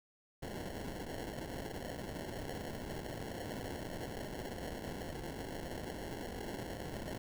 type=noise with sample-and-hold; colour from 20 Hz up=white; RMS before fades=-43 dBFS; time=0.42-7.18 s; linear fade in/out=10 ms; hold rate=1225 Hz; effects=none